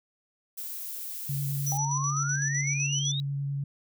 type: noise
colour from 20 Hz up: violet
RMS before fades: -37 dBFS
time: 0.57-1.78 s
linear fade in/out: 10 ms
type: tone with vibrato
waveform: sine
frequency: 140.2 Hz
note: C#3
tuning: 20 cents sharp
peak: -28 dBFS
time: 1.29-3.64 s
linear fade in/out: 5 ms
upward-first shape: triangle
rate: 10 Hz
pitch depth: 12 cents each way
type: tone with tremolo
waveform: sine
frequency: 5900 Hz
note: F#8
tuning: 6 cents flat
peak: -28 dBFS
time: 1.66-3.12 s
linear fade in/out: 10 ms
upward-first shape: square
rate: 7.9 Hz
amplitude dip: 55%
type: exponential sweep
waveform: sine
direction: up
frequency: 784 to 3852 Hz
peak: -31 dBFS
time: 1.72-3.2 s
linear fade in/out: 0 ms
effects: none